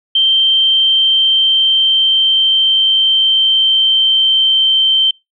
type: tone with pitch glide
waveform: sine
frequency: 3136 to 3116 Hz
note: G7 to G7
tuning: 0 to -11 cents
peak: -8 dBFS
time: 0.15-5.11 s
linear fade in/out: 5 ms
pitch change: -11 cents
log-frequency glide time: 0.4-4.89 s
effects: noise-tail reverb RT60 0.2 s tail -25 dB re dry